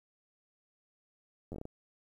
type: slowing click train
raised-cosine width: 2 ms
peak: -29 dBFS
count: 7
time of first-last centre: 1.52-1.654 s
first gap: 10 ms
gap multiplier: 1.32
effects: 11-bit